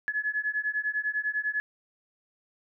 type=beating tone pair; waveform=sine; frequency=1700 / 1710 Hz; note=G#6 / A6; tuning=+40 / -50 cents; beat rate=10 Hz; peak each=-30 dBFS; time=0.08-1.6 s; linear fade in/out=0 ms; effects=none